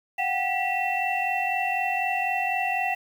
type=tone cluster; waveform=sine; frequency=726 / 770 / 1952 / 2699 Hz; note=F#5 / G5 / B6 / E7; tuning=-33 / -31 / -21 / +40 cents; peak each=-29 / -28 / -31 / -28 dBFS; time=0.18-2.95 s; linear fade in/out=10 ms; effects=8-bit